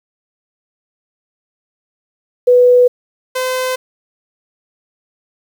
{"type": "tone pair in turn", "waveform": ["sine", "sawtooth"], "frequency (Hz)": [493.9, 512.6], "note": ["B4", "C5"], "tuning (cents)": [0, -36], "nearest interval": "minor second", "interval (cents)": 64, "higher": "second", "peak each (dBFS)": [-5, -12], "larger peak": "first", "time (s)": [[2.47, 2.88], [3.35, 3.76]], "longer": "neither", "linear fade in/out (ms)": 10, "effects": ["7-bit"]}